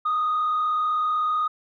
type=tone with frequency modulation; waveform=sine; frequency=1238 Hz; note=D#6; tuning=9 cents flat; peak=-19 dBFS; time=0.05-1.48 s; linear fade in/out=10 ms; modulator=35.9 Hz; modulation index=0.57; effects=tanh soft clip ceiling -18 dBFS